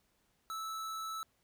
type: tone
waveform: square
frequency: 1311 Hz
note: E6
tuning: 10 cents flat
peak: -39 dBFS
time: 0.5-1.23 s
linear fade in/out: 0 ms
effects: pink hiss -75 dBFS RMS until 1.43 s